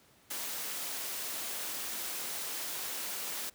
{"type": "high-pass noise", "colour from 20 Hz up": "white", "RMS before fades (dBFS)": -38, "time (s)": [0.3, 3.5], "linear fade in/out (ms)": 10, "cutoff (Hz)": 230, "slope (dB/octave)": 12, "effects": ["pink hiss -63 dBFS RMS until 3.54 s", "high-pass 80 Hz 12 dB/octave"]}